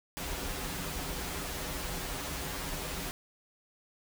pink noise with comb filter, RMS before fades -37 dBFS, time 0.17-3.11 s, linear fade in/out 0 ms, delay 9 ms, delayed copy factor -0.75, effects none

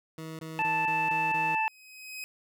20% pulse tone bursts, 159.9 Hz, D#3, 48 cents sharp, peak -33 dBFS, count 6, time 0.18-1.55 s, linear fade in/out 2 ms, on 210 ms, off 22 ms
harmonic tone, 880 Hz, A5, in tune, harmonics 1 / 2 / 3, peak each -27 / -37 / -29 dBFS, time 0.59-1.68 s, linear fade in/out 0 ms
sawtooth tone with exponential growth, 2526 Hz, D#7, 26 cents sharp, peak -32 dBFS, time 1.22-2.24 s, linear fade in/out 0 ms, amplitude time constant 220 ms
effects none

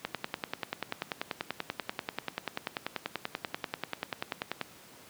click train, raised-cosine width 0.3 ms, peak -15 dBFS, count 48, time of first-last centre 0.05-4.613 s, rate 10.3 Hz, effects pink hiss -53 dBFS RMS until 5.09 s + high-pass 150 Hz 12 dB/octave

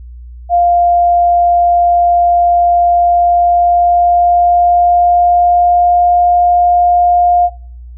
sine tone with pitch glide, 698.5 to 706.2 Hz, F5 to F5, 0 to +19 cents, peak -6 dBFS, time 0.49-7.5 s, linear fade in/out 50 ms, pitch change +19 cents, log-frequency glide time 2.91-6.18 s, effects noise-tail reverb RT60 0.6 s tail -22 dB re dry + added 60 Hz sine -28 dBFS peak until 7.97 s

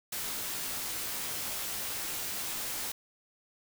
white noise with comb filter, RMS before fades -36 dBFS, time 0.12-2.92 s, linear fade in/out 5 ms, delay 17 ms, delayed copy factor -0.55, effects none

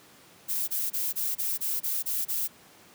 violet noise bursts, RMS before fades -29 dBFS, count 9, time 0.48-2.48 s, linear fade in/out 20 ms, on 200 ms, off 25 ms, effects pink hiss -54 dBFS RMS until 2.94 s + high-pass 150 Hz 12 dB/octave

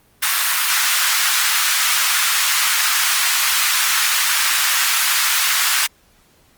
pink high-pass noise, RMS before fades -17 dBFS, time 0.22-5.87 s, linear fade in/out 10 ms, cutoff 1200 Hz, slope 24 dB/octave, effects pink hiss -55 dBFS RMS until 6.57 s + Opus 32 kbps

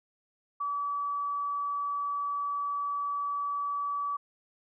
sine tone, 1147 Hz, D6, 41 cents flat, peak -29 dBFS, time 0.6-4.17 s, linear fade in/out 10 ms, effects none

